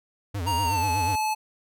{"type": "tone with vibrato", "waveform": "square", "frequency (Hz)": 92.5, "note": "F#2", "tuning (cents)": 0, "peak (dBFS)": -28, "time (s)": [0.34, 1.16], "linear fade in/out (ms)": 10, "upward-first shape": "sine", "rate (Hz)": 8.2, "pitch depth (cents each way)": 190}
{"type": "tone with pitch glide", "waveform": "square", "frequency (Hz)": [936, 863.3], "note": ["A#5", "A5"], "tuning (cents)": [7, -33], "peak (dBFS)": -24, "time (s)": [0.46, 1.35], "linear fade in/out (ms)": 20, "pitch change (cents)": -140, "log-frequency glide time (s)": [0.64, 0.86]}
{"effects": []}